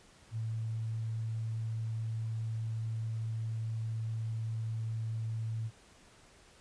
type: tone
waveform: sine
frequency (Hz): 111.9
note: A2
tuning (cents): +30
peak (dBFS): -33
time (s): 0.31-5.71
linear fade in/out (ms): 50
effects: pink hiss -60 dBFS RMS until 6.6 s + resampled to 22050 Hz